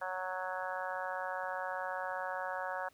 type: harmonic tone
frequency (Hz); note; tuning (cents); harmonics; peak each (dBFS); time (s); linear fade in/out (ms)
185; F#3; 0; 3 / 4 / 5 / 6 / 7 / 8 / 9; -42 / -42 / -42 / -45 / -47 / -44 / -44; 0.01-2.89; 10
effects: pink hiss -67 dBFS RMS until 2.93 s + high-pass 80 Hz 12 dB/octave